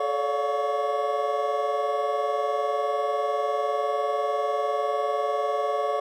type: tone cluster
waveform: triangle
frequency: 432.8 / 561 / 581 / 710 / 1120 Hz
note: A4 / C#5 / D5 / F5 / C#6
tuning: -29 / +21 / -19 / +28 / +18 cents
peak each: -28 dBFS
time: 0-6 s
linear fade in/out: 5 ms
effects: none